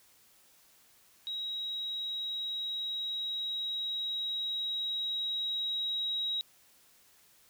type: tone with level ramp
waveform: sine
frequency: 3830 Hz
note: A#7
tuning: 46 cents sharp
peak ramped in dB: -34 to -30 dBFS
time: 1.27-6.41 s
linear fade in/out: 0 ms
effects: white hiss -63 dBFS RMS until 7.49 s